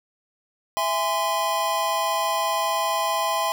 square chord, E augmented, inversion none, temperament just, 659.3 / 824.1 / 1030.1 Hz, E5 / G#5 / B#5, 0 / -14 / -27 cents, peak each -28 / -28 / -25 dBFS, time 0.77-3.52 s, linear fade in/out 0 ms, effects none

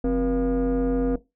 sine tone with frequency modulation, 261.6 Hz, C4, in tune, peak -17 dBFS, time 0.04-1.16 s, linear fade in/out 5 ms, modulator 216 Hz, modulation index 1.1, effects noise-tail reverb RT60 0.2 s tail -18 dB re dry + tanh soft clip ceiling -19 dBFS

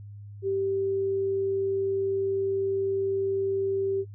sine tone, 390 Hz, G4, 9 cents flat, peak -24 dBFS, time 0.42-4.05 s, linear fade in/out 50 ms, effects noise-tail reverb RT60 0.1 s tail -17 dB re dry + added 102 Hz sine -40 dBFS peak until 4.14 s

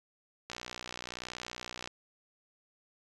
click train, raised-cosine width 0.2 ms, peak -22 dBFS, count 85, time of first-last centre 0.5-1.875 s, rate 61.1 Hz, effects resampled to 24000 Hz

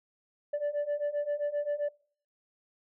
sine beating tone pair, 580 / 587.6 Hz, D5 / D5, -22 / +1 cents, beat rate 7.6 Hz, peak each -31 / -29 dBFS, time 0.53-1.89 s, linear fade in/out 10 ms, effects noise-tail reverb RT60 0.5 s tail -23 dB re dry + tanh soft clip ceiling -26 dBFS

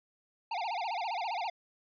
square tone with vibrato, 805 Hz, G5, 46 cents sharp, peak -33 dBFS, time 0.51-1.5 s, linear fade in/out 5 ms, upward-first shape sine, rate 15 Hz, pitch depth 260 cents each way, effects resampled to 11025 Hz

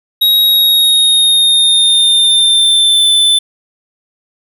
square tone with pitch glide, 3798 to 3523 Hz, A#7 to A7, +32 to +1 cents, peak -7 dBFS, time 0.21-3.39 s, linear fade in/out 10 ms, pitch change -131 cents, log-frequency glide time 0.42-3.1 s, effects none

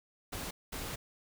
pink noise bursts at uneven times, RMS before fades -40 dBFS, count 2, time 0.32-0.51 / 0.72-0.96 s, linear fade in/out 10 ms, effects none

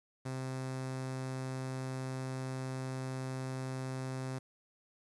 sawtooth tone with notch filter, 130.81 Hz, C3, in tune, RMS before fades -39 dBFS, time 0.25-4.39 s, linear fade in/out 10 ms, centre 2900 Hz, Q 1.8, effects resampled to 24000 Hz + 10-bit

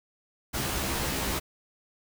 pink noise with comb filter, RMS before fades -30 dBFS, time 0.53-1.4 s, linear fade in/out 20 ms, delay 15 ms, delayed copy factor +0.85, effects none

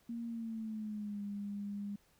sine tone with pitch glide, 233.1 to 202.9 Hz, A#3 to G#3, 0 to -40 cents, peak -38 dBFS, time 0.09-1.96 s, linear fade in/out 5 ms, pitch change -240 cents, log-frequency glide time 0.26-1.22 s, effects pink hiss -70 dBFS RMS until 2.19 s

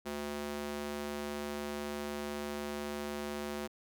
square tone with high-pass filter, 73 Hz, D2, 10 cents flat, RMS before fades -39 dBFS, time 0.05-3.68 s, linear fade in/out 20 ms, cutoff 280 Hz, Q 1.1, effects none

